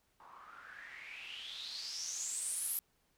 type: noise with low-pass filter sweep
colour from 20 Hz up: blue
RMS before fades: -43 dBFS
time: 0.2-2.79 s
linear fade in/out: 0 ms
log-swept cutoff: 960 to 12000 Hz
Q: 7.6
effects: pink hiss -75 dBFS RMS until 3.17 s